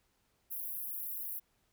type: high-pass noise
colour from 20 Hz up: pink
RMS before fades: -40 dBFS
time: 0.5-1.4 s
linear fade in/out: 20 ms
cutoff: 11000 Hz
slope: 96 dB/octave
effects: pink hiss -75 dBFS RMS until 1.72 s